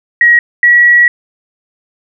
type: tone pair in turn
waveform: sine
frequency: 1900 / 1925.4 Hz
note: A#6 / B6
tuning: +33 / -45 cents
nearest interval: unison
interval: 22 cents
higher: second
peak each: -3 dBFS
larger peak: neither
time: 0.21-0.39 / 0.63-1.08 s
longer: second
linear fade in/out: 2 ms
effects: none